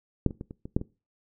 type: clicks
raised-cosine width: 3 ms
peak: -8 / -25 / -23 / -27 / -25 / -10 / -22 dBFS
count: 7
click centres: 0.263 / 0.308 / 0.411 / 0.509 / 0.655 / 0.765 / 0.814 s
effects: noise-tail reverb RT60 0.3 s tail -21 dB re dry